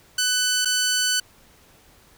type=tone with dropouts; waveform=10% pulse; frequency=1500 Hz; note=F#6; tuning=23 cents sharp; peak=-11 dBFS; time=0.18-1.2 s; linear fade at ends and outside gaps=5 ms; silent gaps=0.649-0.655 s; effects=pink hiss -54 dBFS RMS until 2.17 s